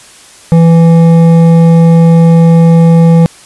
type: tone with hard clipping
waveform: sine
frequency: 166.2 Hz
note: E3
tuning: 15 cents sharp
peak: -3 dBFS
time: 0.52-3.26 s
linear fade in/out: 0 ms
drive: 9 dB
effects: white hiss -36 dBFS RMS until 3.45 s + resampled to 24000 Hz